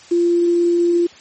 sine tone with quantisation, 345 Hz, F4, 21 cents flat, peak -12 dBFS, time 0.11-1.07 s, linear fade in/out 10 ms, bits 6, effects white hiss -43 dBFS RMS until 1.2 s + MP3 32 kbps

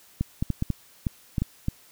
clicks, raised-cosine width 5 ms, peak -12 dBFS, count 9, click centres 0.21 / 0.425 / 0.503 / 0.624 / 0.703 / 1.068 / 1.382 / 1.42 / 1.684 s, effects white hiss -55 dBFS RMS until 1.91 s

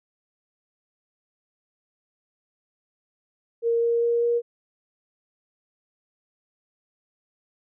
sine tone with pitch steps, 465 / 467.7 / 470.4 / 473.1 Hz, A#4 / A#4 / A#4 / A#4, -4 / +6 / +16 / +26 cents, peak -19 dBFS, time 3.62-4.42 s, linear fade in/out 50 ms, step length 200 ms, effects none

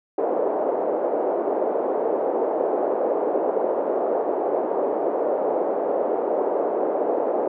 white band-pass noise, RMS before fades -23 dBFS, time 0.18-7.48 s, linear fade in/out 5 ms, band 370 to 630 Hz, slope 24 dB/octave, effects none

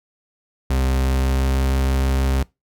40% pulse tone with pitch glide, 65.41 to 66.44 Hz, C2 to C2, 0 to +27 cents, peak -16 dBFS, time 0.7-2.43 s, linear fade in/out 5 ms, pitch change +27 cents, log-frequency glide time 0.83-1.75 s, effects noise-tail reverb RT60 0.2 s tail -22 dB re dry

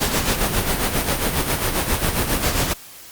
pink noise with tremolo, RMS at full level -18 dBFS, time 0-2.74 s, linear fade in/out 20 ms, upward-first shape sine, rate 7.4 Hz, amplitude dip 55%, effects white hiss -41 dBFS RMS until 3.11 s + Opus 48 kbps

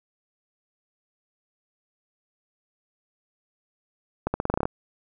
accelerating click train, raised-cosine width 1 ms, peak -10 dBFS, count 10, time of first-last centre 4.27-4.655 s, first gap 70 ms, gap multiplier 0.87, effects none

